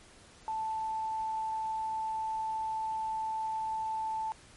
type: tone with quantisation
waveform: sine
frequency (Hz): 880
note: A5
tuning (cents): 0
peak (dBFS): -31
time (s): 0.48-4.32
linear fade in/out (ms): 0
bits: 10
effects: pink hiss -56 dBFS RMS until 4.56 s + MP3 48 kbps